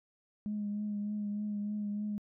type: tone with vibrato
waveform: sine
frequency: 207.7 Hz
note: G#3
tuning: in tune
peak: -32 dBFS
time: 0.46-2.18 s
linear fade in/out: 0 ms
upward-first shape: triangle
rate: 3.3 Hz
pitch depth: 28 cents each way
effects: tanh soft clip ceiling -28 dBFS